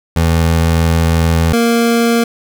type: tone pair in turn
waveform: 25% pulse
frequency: 82.41 / 233.1 Hz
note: E2 / A#3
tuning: 0 / 0 cents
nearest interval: octave + tritone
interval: 1800 cents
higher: second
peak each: -6 dBFS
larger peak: neither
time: 0.16-1.53 / 1.53-2.24 s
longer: first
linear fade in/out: 5 ms
effects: none